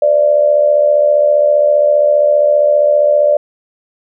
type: tone with amplitude modulation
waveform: sine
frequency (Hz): 589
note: D5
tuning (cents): +5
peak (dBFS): -4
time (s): 0.02-3.37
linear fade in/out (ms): 5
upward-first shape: sine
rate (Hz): 75.1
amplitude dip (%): 65
effects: none